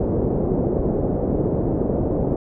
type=low-pass noise; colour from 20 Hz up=white; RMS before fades=-21 dBFS; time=0-2.36 s; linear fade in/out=2 ms; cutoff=500 Hz; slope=24 dB/octave; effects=none